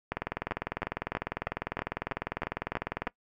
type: two click trains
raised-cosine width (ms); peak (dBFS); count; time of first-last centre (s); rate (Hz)
0.5; -15 / -16; 60 / 9; 0.12-3.07 / 0.51-3.074; 20 / 3.12
effects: noise-tail reverb RT60 0.1 s tail -22 dB re dry